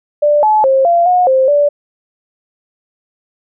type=tone with pitch steps; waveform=sine; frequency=590 / 858 / 534 / 687 / 723 / 525 / 581 Hz; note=D5 / A5 / C5 / F5 / F#5 / C5 / D5; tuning=+8 / -44 / +35 / -29 / -40 / +6 / -19 cents; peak=-7 dBFS; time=0.22-1.69 s; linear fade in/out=10 ms; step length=210 ms; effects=none